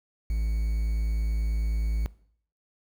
triangle tone with quantisation, 54.7 Hz, A1, 9 cents flat, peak -22 dBFS, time 0.3-2.06 s, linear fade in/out 0 ms, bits 8, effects noise-tail reverb RT60 0.6 s tail -20 dB re dry

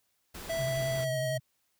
pink noise, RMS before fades -43 dBFS, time 0.34-1.05 s, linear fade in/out 10 ms
square tone with pitch glide, 659.3 to 634.3 Hz, E5 to D#5, 0 to +33 cents, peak -31 dBFS, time 0.49-1.38 s, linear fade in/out 10 ms, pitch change -67 cents, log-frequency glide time 0.95-1.15 s
sine tone with vibrato, 132.9 Hz, C3, 27 cents sharp, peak -33 dBFS, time 0.58-1.4 s, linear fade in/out 20 ms, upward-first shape sine, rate 11 Hz, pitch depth 85 cents each way
effects white hiss -75 dBFS RMS until 1.79 s

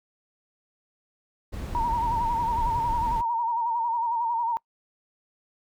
brown noise, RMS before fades -32 dBFS, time 1.52-3.22 s, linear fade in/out 20 ms
sine tone with vibrato, 932.3 Hz, A#5, in tune, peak -23 dBFS, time 1.75-4.57 s, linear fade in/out 0 ms, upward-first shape sine, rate 11 Hz, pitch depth 62 cents each way
effects noise-tail reverb RT60 0.1 s tail -25 dB re dry

